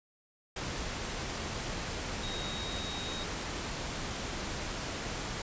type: tone in noise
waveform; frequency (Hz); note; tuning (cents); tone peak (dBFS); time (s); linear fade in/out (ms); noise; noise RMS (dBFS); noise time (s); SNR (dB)
sine; 3774; A#7; +21; -40; 2.23-3.24; 5; pink; -37; 0.56-5.42; -6
effects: resampled to 16000 Hz